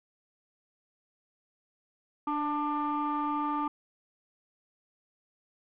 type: tone cluster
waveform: sine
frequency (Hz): 294.4 / 886 / 1192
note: D4 / A5 / D6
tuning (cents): +4 / +12 / +25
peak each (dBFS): -31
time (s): 2.27-3.68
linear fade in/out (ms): 5
effects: tanh soft clip ceiling -23 dBFS